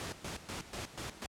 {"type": "noise with tremolo", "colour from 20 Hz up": "pink", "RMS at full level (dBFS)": -40, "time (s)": [0, 1.26], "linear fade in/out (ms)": 0, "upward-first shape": "square", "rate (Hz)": 4.1, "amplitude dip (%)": 75, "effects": ["high-pass 60 Hz 12 dB/octave", "low-pass 9000 Hz 12 dB/octave"]}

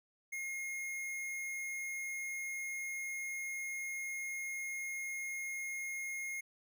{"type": "tone", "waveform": "square", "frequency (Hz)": 2146, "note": "C7", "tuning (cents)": 43, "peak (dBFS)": -39, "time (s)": [0.32, 6.41], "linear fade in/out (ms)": 10, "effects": []}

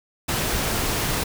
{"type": "noise", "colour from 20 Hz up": "pink", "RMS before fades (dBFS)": -24, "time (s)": [0.28, 1.24], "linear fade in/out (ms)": 10, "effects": []}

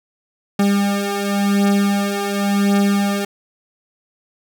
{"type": "beating tone pair", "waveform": "40% pulse", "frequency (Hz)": [200, 200.92], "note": ["G3", "G3"], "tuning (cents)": [35, 43], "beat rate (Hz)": 0.92, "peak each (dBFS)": [-19, -16], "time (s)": [0.59, 3.25], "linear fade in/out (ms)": 5, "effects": []}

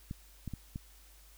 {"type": "clicks", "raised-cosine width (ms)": 5, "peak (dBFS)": -26, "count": 4, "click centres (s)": [0.111, 0.477, 0.537, 0.759], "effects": ["added 50 Hz sine -57 dBFS peak until 1.37 s", "white hiss -61 dBFS RMS until 1.37 s"]}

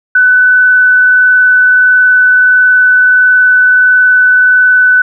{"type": "tone with frequency modulation", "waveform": "sine", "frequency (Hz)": 1500, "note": "F#6", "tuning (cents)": 23, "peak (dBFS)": -3, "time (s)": [0.15, 5.02], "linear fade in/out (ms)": 5, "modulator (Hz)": 21.5, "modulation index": 0.43, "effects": []}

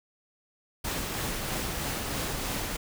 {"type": "noise with tremolo", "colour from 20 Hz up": "pink", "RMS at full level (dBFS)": -31, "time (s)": [0.84, 2.77], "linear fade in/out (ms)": 10, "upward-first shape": "triangle", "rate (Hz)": 3.1, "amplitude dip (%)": 30, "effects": []}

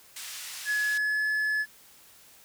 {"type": "band-pass noise", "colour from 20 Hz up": "white", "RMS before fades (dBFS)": -40, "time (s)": [0.16, 0.98], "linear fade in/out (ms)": 5, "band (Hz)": [1500, 9100], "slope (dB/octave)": 12}
{"type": "tone with pitch glide", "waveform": "triangle", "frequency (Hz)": [1695, 1715.7], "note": ["G#6", "A6"], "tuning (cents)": [35, -44], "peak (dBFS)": -23, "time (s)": [0.65, 1.66], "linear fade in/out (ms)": 50, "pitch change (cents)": 21, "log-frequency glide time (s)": [0.83, 1.26]}
{"effects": ["white hiss -55 dBFS RMS until 2.44 s"]}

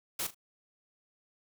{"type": "noise with echo", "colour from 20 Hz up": "white", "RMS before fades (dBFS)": -34, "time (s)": [0.19, 0.27], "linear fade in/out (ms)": 5, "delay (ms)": 38, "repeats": 2, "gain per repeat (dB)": -13, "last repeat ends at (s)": 0.346, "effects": []}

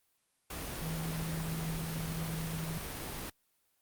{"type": "tone in noise", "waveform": "sine", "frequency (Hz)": 161.7, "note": "E3", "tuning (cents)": -33, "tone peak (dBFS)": -35, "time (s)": [0.82, 2.78], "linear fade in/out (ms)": 5, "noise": "pink", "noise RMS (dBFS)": -40, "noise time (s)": [0.5, 3.3], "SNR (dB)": 2, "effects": ["white hiss -75 dBFS RMS until 3.81 s", "Opus 32 kbps"]}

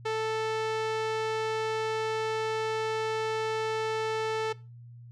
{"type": "tone with low-pass filter", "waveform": "sawtooth", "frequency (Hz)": 440, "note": "A4", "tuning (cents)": 0, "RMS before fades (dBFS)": -30, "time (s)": [0.05, 4.53], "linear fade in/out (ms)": 10, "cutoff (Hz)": 4700, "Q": 0.67, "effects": ["noise-tail reverb RT60 0.3 s tail -20 dB re dry", "added 119 Hz sine -45 dBFS peak until 5.11 s"]}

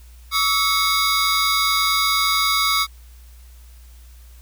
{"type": "tone cluster", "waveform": "square", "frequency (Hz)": [1134, 1305, 2203, 3742, 4855], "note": ["C#6", "E6", "C#7", "A#7", "D#8"], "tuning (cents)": [39, -18, -11, 6, -43], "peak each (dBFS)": -24, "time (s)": [0.31, 2.87], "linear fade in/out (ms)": 50, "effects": ["added 60 Hz sine -41 dBFS peak until 4.41 s", "white hiss -54 dBFS RMS until 4.41 s"]}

